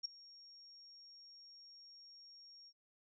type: tone with ADSR envelope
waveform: sine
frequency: 5560 Hz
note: F8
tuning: 9 cents flat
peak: -34 dBFS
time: 0.03-2.73 s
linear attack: 22 ms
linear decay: 8 ms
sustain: -22 dB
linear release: 54 ms
effects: none